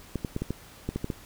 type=clicks; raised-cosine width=3 ms; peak=-16 dBFS; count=9; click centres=0.157 / 0.248 / 0.364 / 0.42 / 0.506 / 0.89 / 0.96 / 1.044 / 1.102 s; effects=pink hiss -50 dBFS RMS until 1.25 s